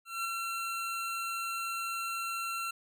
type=tone with ADSR envelope; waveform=25% pulse; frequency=1357 Hz; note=E6; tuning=50 cents sharp; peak=-27 dBFS; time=0.05-2.71 s; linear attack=200 ms; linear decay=3 ms; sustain=-3 dB; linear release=6 ms; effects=none